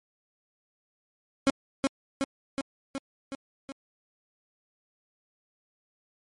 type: tone with echo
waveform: 30% pulse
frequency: 272.6 Hz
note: C#4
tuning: 29 cents flat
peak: -16 dBFS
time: 1.47-1.5 s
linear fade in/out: 0 ms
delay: 370 ms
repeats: 6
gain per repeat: -3 dB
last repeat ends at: 3.72 s
effects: MP3 48 kbps